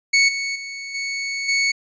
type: tone with level steps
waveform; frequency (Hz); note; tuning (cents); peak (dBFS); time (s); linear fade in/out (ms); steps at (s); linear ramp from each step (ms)
sawtooth; 2217; C#7; 0; -9 / -19 / -26 / -20 / -13; 0.13-1.72; 10; 0.28 / 0.55 / 0.94 / 1.48; 10
effects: resampled to 16000 Hz